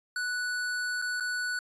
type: tone with dropouts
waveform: square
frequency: 1480 Hz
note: F#6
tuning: in tune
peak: -30 dBFS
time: 0.16-1.59 s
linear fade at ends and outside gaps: 2 ms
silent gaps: 1.017-1.022 / 1.2-1.206 s
effects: resampled to 22050 Hz